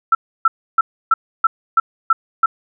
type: tone bursts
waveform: sine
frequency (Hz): 1333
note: E6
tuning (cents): +19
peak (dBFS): -8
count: 8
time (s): 0.12-2.46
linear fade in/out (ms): 5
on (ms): 30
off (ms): 300
effects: none